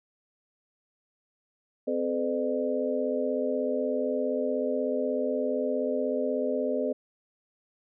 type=tone cluster; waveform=sine; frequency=258.3 / 430.3 / 507 / 603 Hz; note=C4 / A4 / B4 / D5; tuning=-22 / -39 / +45 / +46 cents; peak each=-31 dBFS; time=1.87-6.93 s; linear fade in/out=10 ms; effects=none